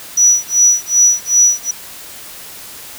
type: tone with tremolo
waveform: sine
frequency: 5880 Hz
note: F#8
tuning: 12 cents flat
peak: -5 dBFS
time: 0.17-1.71 s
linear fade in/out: 5 ms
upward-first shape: sine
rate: 2.6 Hz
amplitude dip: 100%
effects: white hiss -33 dBFS RMS until 2.98 s